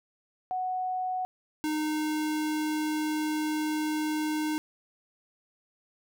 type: tone pair in turn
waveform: sine / square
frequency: 740 / 307 Hz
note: F#5 / D#4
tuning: 0 / -23 cents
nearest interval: octave + minor third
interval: 1523 cents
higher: first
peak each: -28 dBFS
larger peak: neither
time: 0.51-1.25 / 1.64-4.58 s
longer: second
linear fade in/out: 0 ms
effects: none